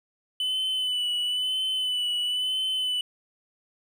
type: tone with vibrato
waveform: triangle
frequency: 3000 Hz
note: F#7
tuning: 23 cents sharp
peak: -23 dBFS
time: 0.4-3.01 s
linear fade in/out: 2 ms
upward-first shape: sine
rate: 1 Hz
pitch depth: 33 cents each way
effects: none